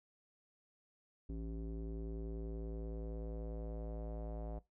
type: tone with low-pass filter sweep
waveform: square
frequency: 55.2 Hz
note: A1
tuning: 6 cents sharp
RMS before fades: -43 dBFS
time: 1.29-4.59 s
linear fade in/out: 5 ms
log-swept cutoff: 320 to 660 Hz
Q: 3.1
effects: noise-tail reverb RT60 0.2 s tail -19 dB re dry